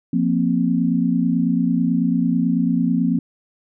sine chord, F suspended fourth, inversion none, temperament just, 174.61 / 232.8 / 261.9 Hz, F3 / Bb3 / C4, 0 / -2 / +2 cents, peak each -20 dBFS, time 0.13-3.19 s, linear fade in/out 5 ms, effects none

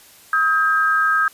sine tone pair together, 1271.1 / 1600 Hz, D#6 / G6, +37 / +35 cents, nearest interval major third, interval 398 cents, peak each -17 dBFS, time 0.33-1.28 s, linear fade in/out 2 ms, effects white hiss -47 dBFS RMS until 1.33 s + resampled to 32000 Hz

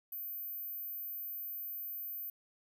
sine tone, 14360 Hz, A9, 34 cents sharp, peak -39 dBFS, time 0.12-2.3 s, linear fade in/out 5 ms, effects none

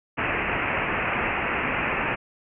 white low-pass noise, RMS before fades -26 dBFS, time 0.17-2.16 s, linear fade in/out 20 ms, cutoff 2700 Hz, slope 96 dB/octave, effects none

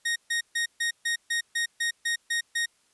sawtooth tone bursts, 1864.7 Hz, A#6, in tune, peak -21 dBFS, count 11, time 0.05-2.66 s, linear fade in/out 10 ms, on 110 ms, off 140 ms, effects white hiss -66 dBFS RMS until 2.93 s + resampled to 24000 Hz

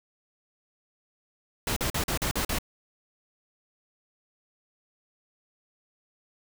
pink noise bursts, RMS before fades -28 dBFS, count 7, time 1.67-2.586 s, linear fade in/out 2 ms, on 94 ms, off 43 ms, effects none

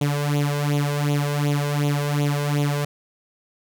sawtooth tone with flanger, 145.2 Hz, D3, 19 cents flat, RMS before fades -22 dBFS, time 0.01-2.85 s, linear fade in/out 5 ms, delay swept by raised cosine 0.29 to 1.99 ms, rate 2.7 Hz, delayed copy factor +0.75, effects none

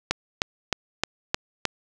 click train, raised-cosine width 0.2 ms, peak -4 dBFS, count 6, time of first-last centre 0.11-1.653 s, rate 3.24 Hz, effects none

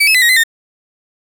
35% pulse tone with pitch steps, 2293 / 2586 / 2012 / 1889 / 2035 / 1827 Hz, D7 / E7 / B6 / A#6 / C7 / A#6, -42 / -34 / +32 / +22 / -49 / -35 cents, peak -6 dBFS, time 0-0.438 s, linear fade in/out 10 ms, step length 73 ms, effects 7-bit

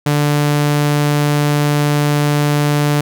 sawtooth tone, 146.83 Hz, D3, in tune, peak -8 dBFS, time 0.06-3.01 s, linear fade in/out 5 ms, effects none

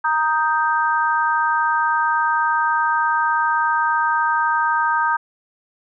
sine chord, Eb major, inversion second, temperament equal, 932.3 / 1244.5 / 1568 Hz, Bb5 / Eb6 / G6, 0 / 0 / 0 cents, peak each -19 / -21 / -21 dBFS, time 0.04-5.17 s, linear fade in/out 10 ms, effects none

